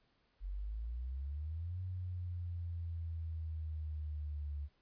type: exponential two-way sweep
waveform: sine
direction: up then down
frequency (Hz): 45 to 92.4 to 71.9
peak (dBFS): -38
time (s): 0.4-4.69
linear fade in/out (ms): 50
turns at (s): 1.81
effects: pink hiss -75 dBFS RMS until 4.81 s + resampled to 11025 Hz